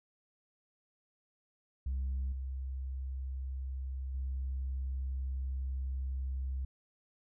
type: tone with level steps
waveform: sine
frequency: 66 Hz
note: C2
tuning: 16 cents sharp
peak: -30 / -35 / -32 dBFS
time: 1.86-6.65 s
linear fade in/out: 5 ms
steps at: 2.32 / 4.14 s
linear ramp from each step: 5 ms
effects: tanh soft clip ceiling -30 dBFS